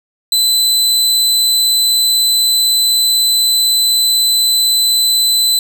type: tone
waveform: sawtooth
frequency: 4021 Hz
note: B7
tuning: 30 cents sharp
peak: -7 dBFS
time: 0.32-5.59 s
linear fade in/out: 2 ms
effects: none